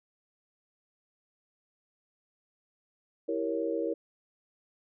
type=chord; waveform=sine; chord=E diminished seventh; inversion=none; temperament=equal; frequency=329.6 / 392 / 466.2 / 554.4 Hz; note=E4 / G4 / Bb4 / Db5; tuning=0 / 0 / 0 / 0 cents; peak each=-33 / -38 / -32 / -35 dBFS; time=3.28-3.94 s; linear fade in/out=10 ms; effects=none